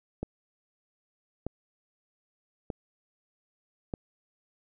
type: click train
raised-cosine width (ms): 2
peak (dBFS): -19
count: 4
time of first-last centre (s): 0.23-3.938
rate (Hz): 0.809
effects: none